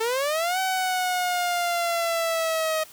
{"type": "linear two-way sweep", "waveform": "sawtooth", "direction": "up then down", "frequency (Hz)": [436.5, 759, 628], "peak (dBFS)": -19, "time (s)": [0, 2.84], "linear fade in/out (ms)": 10, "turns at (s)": 0.59, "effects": ["white hiss -48 dBFS RMS until 2.92 s"]}